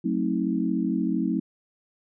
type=chord; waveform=sine; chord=F# diminished seventh; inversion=none; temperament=just; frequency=185 / 222 / 266.4 / 319.7 Hz; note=F#3 / A3 / C4 / Eb4; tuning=0 / +16 / +31 / +47 cents; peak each=-28 dBFS; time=0.04-1.4 s; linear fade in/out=10 ms; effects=none